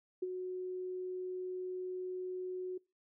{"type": "tone with ADSR envelope", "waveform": "sine", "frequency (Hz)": 367.5, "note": "F#4", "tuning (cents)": -12, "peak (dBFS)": -31, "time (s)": [0.22, 2.78], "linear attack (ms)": 8, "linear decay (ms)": 30, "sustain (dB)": -6, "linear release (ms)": 8, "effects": ["noise-tail reverb RT60 0.3 s tail -25 dB re dry"]}